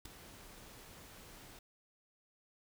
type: noise with ADSR envelope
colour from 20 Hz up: pink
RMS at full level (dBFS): -41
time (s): 0.05-1.59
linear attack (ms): 7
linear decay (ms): 3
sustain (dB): -14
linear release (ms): 3
effects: none